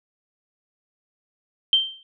sine tone with exponential decay, 3136 Hz, G7, in tune, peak -11 dBFS, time 1.73-2.03 s, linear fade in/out 1 ms, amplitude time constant 64 ms, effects none

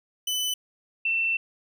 sawtooth / sine tone pair in turn, 3004 / 2686 Hz, F#7 / E7, +26 / +32 cents, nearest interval major second, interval 194 cents, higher first, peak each -22 dBFS, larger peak neither, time 0.27-0.54 / 1.05-1.37 s, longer second, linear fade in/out 5 ms, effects none

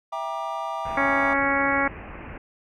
triangle chord, E half-diminished seventh, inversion none, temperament just, 659.3 / 791.1 / 949.3 / 1186.7 Hz, E5 / G5 / Bb5 / D6, 0 / +16 / +31 / +18 cents, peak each -31 dBFS, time 0.12-1.34 s, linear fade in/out 10 ms
pink low-pass noise, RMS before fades -39 dBFS, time 0.85-2.38 s, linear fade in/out 5 ms, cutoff 2700 Hz, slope 96 dB/octave
harmonic tone, 277.2 Hz, C#4, in tune, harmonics 1 / 2 / 3 / 4 / 5 / 6 / 7 / 8, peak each -28 / -28 / -28 / -28 / -28 / -28 / -28 / -28 dBFS, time 0.97-1.88 s, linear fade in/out 5 ms
effects none

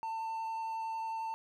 triangle tone with vibrato, 896 Hz, A5, 31 cents sharp, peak -33 dBFS, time 0.03-1.34 s, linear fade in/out 0 ms, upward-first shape triangle, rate 11 Hz, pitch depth 10 cents each way, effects none

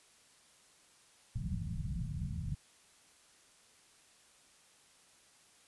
white low-pass noise, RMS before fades -38 dBFS, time 1.35-2.55 s, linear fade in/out 10 ms, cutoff 180 Hz, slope 48 dB/octave, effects white hiss -64 dBFS RMS until 5.67 s + resampled to 24000 Hz

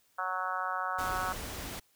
harmonic tone, 185 Hz, F#3, in tune, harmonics 3 / 4 / 5 / 6 / 7 / 8 / 9, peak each -45 / -38 / -40 / -37 / -36 / -38 / -48 dBFS, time 0.18-1.33 s, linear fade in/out 10 ms
pink noise, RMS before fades -40 dBFS, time 0.98-1.8 s, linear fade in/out 10 ms
effects white hiss -69 dBFS RMS until 1.95 s

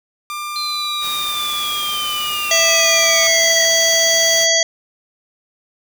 sawtooth tone with pitch glide, 1193 to 1204.1 Hz, D6 to D6, +27 to +43 cents, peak -20 dBFS, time 0.3-3.27 s, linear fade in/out 0 ms, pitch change +16 cents, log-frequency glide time 1.33-2.9 s
sine linear sweep, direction down, 4146 to 1900 Hz, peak -21 dBFS, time 0.56-3.65 s, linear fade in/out 0 ms
white noise, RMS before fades -29 dBFS, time 1-4.48 s, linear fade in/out 50 ms
harmonic tone, 659.3 Hz, E5, in tune, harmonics 1 / 3 / 5 / 7 / 9 / 10, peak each -19 / -19 / -19 / -19 / -19 / -19 dBFS, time 2.51-4.63 s, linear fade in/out 2 ms
effects none

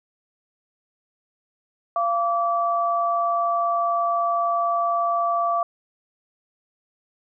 sine tone pair together, 688 / 1157.1 Hz, F5 / D6, -26 / -26 cents, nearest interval major sixth, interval 900 cents, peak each -22 dBFS, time 1.96-5.63 s, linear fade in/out 2 ms, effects none

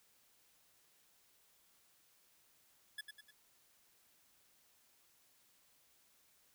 25% pulse tone with echo, 1704 Hz, G#6, 44 cents sharp, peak -38 dBFS, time 2.98-3.01 s, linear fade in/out 5 ms, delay 100 ms, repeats 3, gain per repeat -6 dB, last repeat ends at 3.31 s, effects white hiss -71 dBFS RMS until 6.54 s

